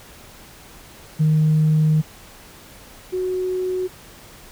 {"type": "tone pair in turn", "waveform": "sine", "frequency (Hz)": [155.1, 368.9], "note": ["D#3", "F#4"], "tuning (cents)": [-5, -5], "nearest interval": "octave + minor third", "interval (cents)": 1500, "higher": "second", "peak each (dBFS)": [-12, -20], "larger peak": "first", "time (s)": [[1.19, 2.02], [3.12, 3.88]], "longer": "first", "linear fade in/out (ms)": 20, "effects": ["tanh soft clip ceiling -10 dBFS", "pink hiss -44 dBFS RMS until 4.51 s"]}